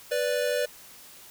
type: tone pair together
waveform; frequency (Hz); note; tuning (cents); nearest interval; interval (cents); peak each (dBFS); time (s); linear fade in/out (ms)
square; 493.9 / 586.9; B4 / D5; 0 / -1; minor third; 299; -28; 0.11-0.66; 10
effects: white hiss -49 dBFS RMS until 1.3 s